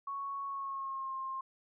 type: tone with pitch glide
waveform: sine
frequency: 1108.7 to 1062.3 Hz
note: C#6 to C6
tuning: 0 to +26 cents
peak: -36 dBFS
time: 0.07-1.41 s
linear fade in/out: 5 ms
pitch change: -74 cents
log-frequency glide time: 0.46-1.15 s
effects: none

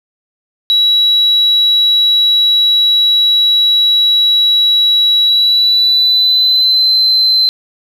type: tone with pitch glide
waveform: sine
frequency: 3900 to 4077 Hz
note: B7 to C8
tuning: -23 to -46 cents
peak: -6 dBFS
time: 0.7-7.49 s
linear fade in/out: 0 ms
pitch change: +77 cents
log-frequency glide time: 5.24-6.93 s
effects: tanh soft clip ceiling -3 dBFS + 7-bit

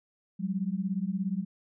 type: beating tone pair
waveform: sine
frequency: 182.7 / 199.7 Hz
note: F#3 / G3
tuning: -22 / +32 cents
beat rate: 17 Hz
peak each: -31 dBFS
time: 0.39-1.45 s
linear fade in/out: 20 ms
effects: none

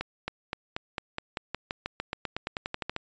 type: accelerating click train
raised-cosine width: 0.3 ms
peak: -15 dBFS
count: 21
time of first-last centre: 0.01-2.964 s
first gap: 270 ms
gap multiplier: 0.93
effects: resampled to 16000 Hz

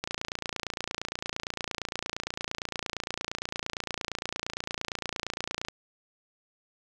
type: click train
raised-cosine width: 0.2 ms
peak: -14 dBFS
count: 163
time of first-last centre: 0.04-5.685 s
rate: 28.7 Hz
effects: none

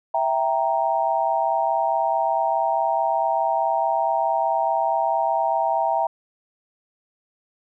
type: chord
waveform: sine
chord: E diminished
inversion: none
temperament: equal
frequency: 659.3 / 784 / 932.3 Hz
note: E5 / G5 / Bb5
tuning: 0 / 0 / 0 cents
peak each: -23 dBFS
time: 0.14-6.07 s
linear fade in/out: 5 ms
effects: none

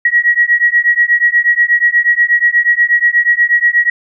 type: beating tone pair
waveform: sine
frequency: 1905 / 1913.3 Hz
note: A#6 / A#6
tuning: +37 / +45 cents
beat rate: 8.3 Hz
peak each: -11 dBFS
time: 0.05-3.9 s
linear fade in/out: 5 ms
effects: none

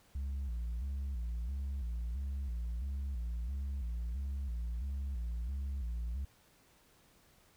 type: tone with vibrato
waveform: sine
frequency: 63 Hz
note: B1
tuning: 35 cents sharp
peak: -32 dBFS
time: 0.15-6.25 s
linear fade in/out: 5 ms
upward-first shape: square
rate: 1.5 Hz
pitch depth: 140 cents each way
effects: tanh soft clip ceiling -34 dBFS + pink hiss -66 dBFS RMS until 7.56 s

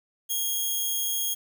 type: tone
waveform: 5% pulse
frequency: 3266 Hz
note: G#7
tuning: 30 cents flat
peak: -17 dBFS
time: 0.29-1.35 s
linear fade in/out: 20 ms
effects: 9-bit

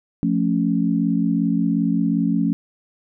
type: chord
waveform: sine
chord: F augmented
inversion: none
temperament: equal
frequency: 174.61 / 220 / 277.2 Hz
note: F3 / A3 / C#4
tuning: 0 / 0 / 0 cents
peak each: -21 dBFS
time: 0.23-2.53 s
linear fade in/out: 0 ms
effects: none

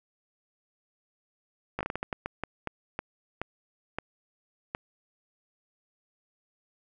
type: slowing click train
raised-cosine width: 0.5 ms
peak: -16 dBFS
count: 15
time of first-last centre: 1.79-4.749 s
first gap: 17 ms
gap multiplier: 1.34
effects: none

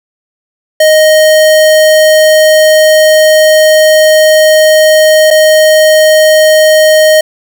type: tone with dropouts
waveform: square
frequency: 622.3 Hz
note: D#5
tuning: in tune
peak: -3 dBFS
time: 0.8-7.21 s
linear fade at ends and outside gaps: 5 ms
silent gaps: 5.305-5.309 s
effects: none

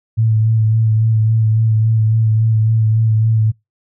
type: tone with vibrato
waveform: sine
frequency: 110.7 Hz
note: A2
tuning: 11 cents sharp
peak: -10 dBFS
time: 0.17-3.52 s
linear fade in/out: 20 ms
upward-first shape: sine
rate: 3.6 Hz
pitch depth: 25 cents each way
effects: noise-tail reverb RT60 0.2 s tail -26 dB re dry

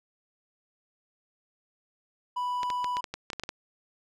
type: tone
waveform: triangle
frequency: 987.8 Hz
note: B5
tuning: in tune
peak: -26 dBFS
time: 2.36-3.01 s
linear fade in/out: 10 ms
type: clicks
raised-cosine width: 0.2 ms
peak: -17 dBFS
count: 11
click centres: 2.632 / 2.702 / 2.844 / 2.969 / 3.042 / 3.14 / 3.302 / 3.332 / 3.397 / 3.436 / 3.491 s
effects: none

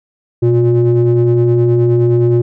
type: ring-modulated tone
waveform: triangle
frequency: 117.1 Hz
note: A#2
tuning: 8 cents sharp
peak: -3 dBFS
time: 0.42-2.42 s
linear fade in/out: 10 ms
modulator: 239 Hz
effects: none

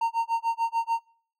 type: tone with tremolo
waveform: triangle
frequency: 918 Hz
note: A#5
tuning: 27 cents flat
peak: -19 dBFS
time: 0.01-1 s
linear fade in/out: 5 ms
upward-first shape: sine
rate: 6.8 Hz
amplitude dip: 100%
effects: noise-tail reverb RT60 0.6 s tail -26 dB re dry

